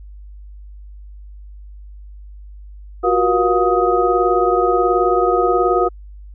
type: tone cluster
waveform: sine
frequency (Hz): 356.8 / 375.4 / 478 / 713 / 1255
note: F4 / F#4 / A#4 / F5 / D#6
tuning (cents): +37 / +25 / +43 / +36 / +15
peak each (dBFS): -19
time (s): 3.03-5.89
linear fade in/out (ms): 20
effects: added 50 Hz sine -34 dBFS peak until 6.34 s